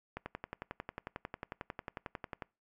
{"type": "click train", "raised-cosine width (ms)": 0.5, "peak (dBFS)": -24, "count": 26, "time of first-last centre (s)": [0.17, 2.422], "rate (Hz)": 11.1, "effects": ["noise-tail reverb RT60 0.3 s tail -25 dB re dry"]}